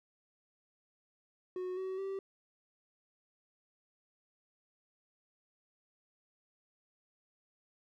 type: tone with pitch steps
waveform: triangle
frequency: 366.7 / 377.3 / 388.2 Hz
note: F#4 / F#4 / G4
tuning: -15 / +34 / -17 cents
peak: -34 dBFS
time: 1.56-2.19 s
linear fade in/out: 2 ms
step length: 210 ms
effects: none